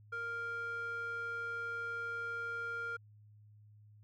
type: tone with band-pass filter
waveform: square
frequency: 466.2 Hz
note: A#4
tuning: in tune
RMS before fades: -40 dBFS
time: 0.12-2.97 s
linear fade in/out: 10 ms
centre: 1300 Hz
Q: 5
effects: added 105 Hz sine -57 dBFS peak until 4.03 s